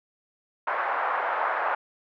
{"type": "band-pass noise", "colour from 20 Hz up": "pink", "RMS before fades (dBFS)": -27, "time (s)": [0.67, 1.75], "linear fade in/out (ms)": 5, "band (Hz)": [680, 1600], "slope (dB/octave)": 24, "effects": []}